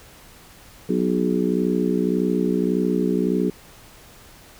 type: harmonic tone with a mistuned harmonic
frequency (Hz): 61.74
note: B1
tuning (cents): 0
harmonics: 3 / 4 / 5 / 6 / 7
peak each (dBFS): -23 / -24 / -25 / -26 / -26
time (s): 0.89-3.5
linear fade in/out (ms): 5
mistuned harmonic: 7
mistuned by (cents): -37
effects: pink hiss -47 dBFS RMS until 4.59 s